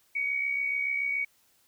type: tone with amplitude modulation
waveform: sine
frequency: 2251 Hz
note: C#7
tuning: 26 cents sharp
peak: -24 dBFS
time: 0.15-1.25 s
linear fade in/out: 10 ms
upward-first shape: sine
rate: 67 Hz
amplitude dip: 55%
effects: white hiss -66 dBFS RMS until 1.67 s

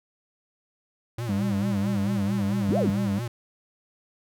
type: tone with vibrato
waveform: square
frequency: 108 Hz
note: A2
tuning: 32 cents flat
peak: -29 dBFS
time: 1.18-3.28 s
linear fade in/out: 5 ms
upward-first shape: sine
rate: 4.5 Hz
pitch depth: 210 cents each way
type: tone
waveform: triangle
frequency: 199.9 Hz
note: G3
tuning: 34 cents sharp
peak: -22 dBFS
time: 1.29-3.19 s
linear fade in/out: 2 ms
type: linear two-way sweep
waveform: sine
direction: up then down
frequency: 122.2 to 720 to 122.2 Hz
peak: -23 dBFS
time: 2.69-2.9 s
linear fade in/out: 0 ms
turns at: 2.78 s
effects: none

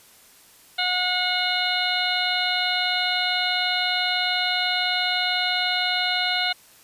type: harmonic tone with a mistuned harmonic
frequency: 726 Hz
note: F#5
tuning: 33 cents flat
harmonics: 1 / 2 / 3 / 4 / 5 / 6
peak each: -28 / -28 / -28 / -28 / -28 / -28 dBFS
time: 0.78-6.53 s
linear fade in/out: 10 ms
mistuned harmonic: 6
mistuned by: -100 cents
effects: white hiss -52 dBFS RMS until 6.83 s + resampled to 32000 Hz

